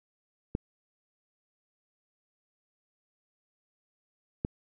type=clicks; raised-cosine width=3 ms; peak=-16 dBFS; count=2; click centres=0.551 / 4.449 s; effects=none